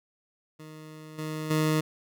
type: tone with level steps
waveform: 20% pulse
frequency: 155.56 Hz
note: D#3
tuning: in tune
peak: -38 / -27 / -18 dBFS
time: 0.59-1.81 s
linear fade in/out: 10 ms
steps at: 1.18 / 1.5 s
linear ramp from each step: 10 ms
effects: none